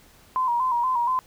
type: tone with vibrato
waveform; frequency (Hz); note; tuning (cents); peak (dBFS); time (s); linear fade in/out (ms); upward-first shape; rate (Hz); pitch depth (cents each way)
sine; 987.8; B5; 0; -20; 0.36-1.19; 0; square; 4.2; 67
effects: pink hiss -54 dBFS RMS until 1.26 s